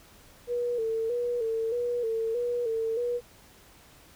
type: tone with vibrato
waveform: sine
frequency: 466.2 Hz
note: A#4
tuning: in tune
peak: -26 dBFS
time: 0.47-3.21 s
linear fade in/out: 50 ms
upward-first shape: square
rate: 1.6 Hz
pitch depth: 62 cents each way
effects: pink hiss -55 dBFS RMS until 4.15 s